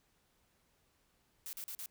blue noise bursts, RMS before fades -44 dBFS, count 4, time 1.46-1.86 s, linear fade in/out 0 ms, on 70 ms, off 40 ms, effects pink hiss -74 dBFS RMS until 1.9 s

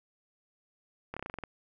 slowing click train, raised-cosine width 0.5 ms, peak -23 dBFS, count 9, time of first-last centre 1.14-1.437 s, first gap 26 ms, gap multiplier 1.1, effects none

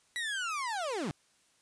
30% pulse linear sweep, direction down, 1966 to 127.2 Hz, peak -30 dBFS, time 0.16-1.11 s, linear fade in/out 0 ms, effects white hiss -68 dBFS RMS until 1.61 s + resampled to 22050 Hz

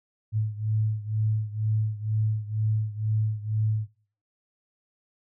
sine beating tone pair, 107.6 / 109.7 Hz, A2 / A2, -38 / -5 cents, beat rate 2.1 Hz, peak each -25 / -28 dBFS, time 0.32-3.88 s, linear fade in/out 50 ms, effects noise-tail reverb RT60 0.6 s tail -26 dB re dry

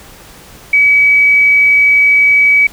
sine tone, 2278 Hz, C#7, 47 cents sharp, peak -5 dBFS, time 0.73-2.67 s, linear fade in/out 5 ms, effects pink hiss -37 dBFS RMS until 2.72 s

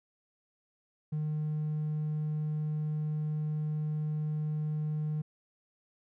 triangle tone, 152.6 Hz, D#3, 33 cents flat, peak -27 dBFS, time 1.12-5.22 s, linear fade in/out 10 ms, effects tanh soft clip ceiling -25 dBFS

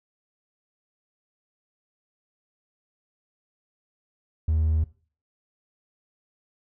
triangle tone, 78.9 Hz, D#2, 25 cents sharp, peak -17 dBFS, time 4.48-4.84 s, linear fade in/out 5 ms, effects noise-tail reverb RT60 0.4 s tail -20 dB re dry + tanh soft clip ceiling -14 dBFS

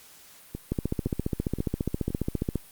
two click trains, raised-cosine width 3 ms, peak -13 / -20 dBFS, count 28 / 4, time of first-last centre 0.72-2.557 / 0.55-2.104 s, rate 14.7 / 1.93 Hz, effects white hiss -52 dBFS RMS until 2.71 s + Opus 48 kbps

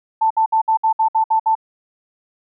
sine tone bursts, 885 Hz, A5, 10 cents sharp, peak -12 dBFS, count 9, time 0.21-1.553 s, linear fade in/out 10 ms, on 95 ms, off 61 ms, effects none

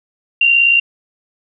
sine tone with amplitude modulation, 2769 Hz, F7, 15 cents flat, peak -6 dBFS, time 0.41-0.8 s, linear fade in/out 5 ms, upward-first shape sine, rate 58.7 Hz, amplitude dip 50%, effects none

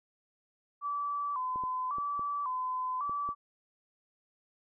sine tone with vibrato, 1084 Hz, C#6, 39 cents flat, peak -31 dBFS, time 0.81-3.35 s, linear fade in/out 50 ms, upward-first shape square, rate 0.91 Hz, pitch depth 110 cents each way
clicks, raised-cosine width 2 ms, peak -33 dBFS, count 6, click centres 1.559 / 1.637 / 1.984 / 2.194 / 3.095 / 3.29 s
effects none

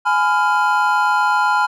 triangle chord, F diminished, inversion first, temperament just, 838.1 / 1005.8 / 1396.9 Hz, Ab5 / Cb6 / F6, +16 / +31 / 0 cents, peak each -16 dBFS, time 0.05-1.67 s, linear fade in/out 20 ms, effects none

